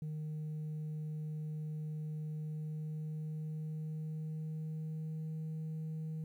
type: tone with pitch glide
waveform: sine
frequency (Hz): 153.9 to 157.68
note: D#3 to D#3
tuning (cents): -19 to +23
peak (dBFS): -35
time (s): 0.02-6.24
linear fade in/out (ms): 2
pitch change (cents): +42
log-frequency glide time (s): 2.35-5.37
effects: tanh soft clip ceiling -37 dBFS + 12-bit